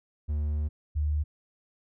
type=tone pair in turn; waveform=triangle / sine; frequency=74.9 / 74.9 Hz; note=D2 / D2; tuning=+35 / +35 cents; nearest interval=unison; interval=0 cents; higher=neither; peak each=-24 dBFS; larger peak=neither; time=0.28-0.69 / 0.95-1.24 s; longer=first; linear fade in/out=20 ms; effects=none